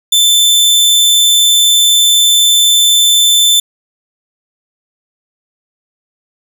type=tone; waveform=sawtooth; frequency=3536 Hz; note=A7; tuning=8 cents sharp; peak=-3 dBFS; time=0.12-3.6 s; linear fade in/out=5 ms; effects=none